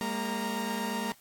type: tone cluster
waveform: sawtooth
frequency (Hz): 202.2 / 230.8 / 931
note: G#3 / A#3 / A#5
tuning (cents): -46 / -17 / -2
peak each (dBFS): -31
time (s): 0.01-1.12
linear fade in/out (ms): 0
effects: white hiss -60 dBFS RMS until 1.2 s + AAC 64 kbps